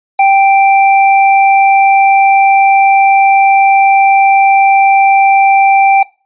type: tone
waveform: square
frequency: 784 Hz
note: G5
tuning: in tune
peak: -5 dBFS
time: 0.19-6.03 s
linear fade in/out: 5 ms
effects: noise-tail reverb RT60 0.3 s tail -20 dB re dry + resampled to 8000 Hz